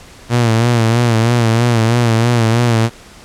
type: tone with vibrato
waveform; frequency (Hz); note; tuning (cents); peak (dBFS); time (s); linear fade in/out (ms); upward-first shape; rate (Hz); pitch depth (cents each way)
sawtooth; 116.54; A#2; 0; -6; 0.29-2.9; 50; sine; 3.1; 71
effects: pink hiss -39 dBFS RMS until 3.24 s + low-pass 9000 Hz 12 dB/octave